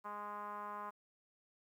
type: tone with low-pass filter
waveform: 5% pulse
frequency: 207 Hz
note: G#3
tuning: 5 cents flat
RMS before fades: -45 dBFS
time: 0.04-0.91 s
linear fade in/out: 20 ms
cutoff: 1100 Hz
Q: 5.1
effects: 12-bit